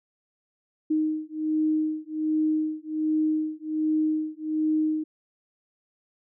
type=beating tone pair; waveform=sine; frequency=310 / 311.3 Hz; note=D#4 / D#4; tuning=-6 / +1 cents; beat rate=1.3 Hz; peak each=-26 dBFS; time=0.9-5.04 s; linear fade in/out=10 ms; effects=none